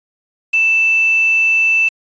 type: tone with quantisation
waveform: sine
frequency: 2650 Hz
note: E7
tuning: 9 cents sharp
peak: -10 dBFS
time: 0.53-1.89 s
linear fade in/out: 10 ms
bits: 5
effects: resampled to 16000 Hz